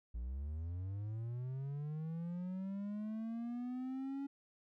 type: linear sweep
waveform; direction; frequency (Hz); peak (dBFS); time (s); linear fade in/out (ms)
triangle; up; 55.6 to 280; -37; 0.14-4.27; 10
effects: none